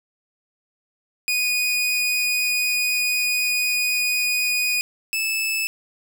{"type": "tone pair in turn", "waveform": "sawtooth", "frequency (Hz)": [2474, 2621], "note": ["D#7", "E7"], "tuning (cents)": [-10, -11], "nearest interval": "minor second", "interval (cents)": 99, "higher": "second", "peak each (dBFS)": [-16, -18], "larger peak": "first", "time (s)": [[1.28, 4.81], [5.13, 5.67]], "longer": "first", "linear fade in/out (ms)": 0, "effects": []}